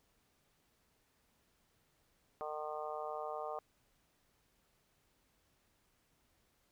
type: harmonic tone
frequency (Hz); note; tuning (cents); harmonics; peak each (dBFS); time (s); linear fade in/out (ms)
152.3; D#3; -37; 3 / 4 / 5 / 6 / 7 / 8; -46 / -44 / -44 / -52 / -48 / -48; 2.41-3.59; 0
effects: pink hiss -75 dBFS RMS until 6.71 s